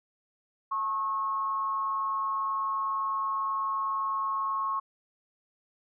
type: tone with frequency modulation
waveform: sine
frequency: 1088 Hz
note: C#6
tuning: 33 cents flat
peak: -27 dBFS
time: 0.71-4.8 s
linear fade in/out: 10 ms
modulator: 199 Hz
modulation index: 0.38
effects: none